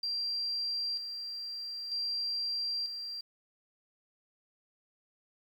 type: tone with tremolo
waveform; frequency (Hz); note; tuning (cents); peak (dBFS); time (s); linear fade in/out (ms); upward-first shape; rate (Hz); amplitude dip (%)
sine; 4733; D8; +13; -31; 0.03-3.21; 5; square; 0.53; 50
effects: 10-bit